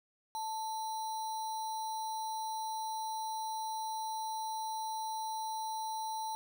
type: tone with sample-and-hold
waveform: sine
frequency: 880 Hz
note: A5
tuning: in tune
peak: -35 dBFS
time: 0.35-6.35 s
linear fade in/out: 0 ms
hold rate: 4900 Hz
effects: none